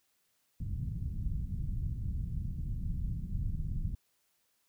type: low-pass noise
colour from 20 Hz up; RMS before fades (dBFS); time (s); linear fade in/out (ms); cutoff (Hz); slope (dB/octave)
pink; -35; 0.6-3.95; 5; 160; 24
effects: white hiss -75 dBFS RMS until 4.68 s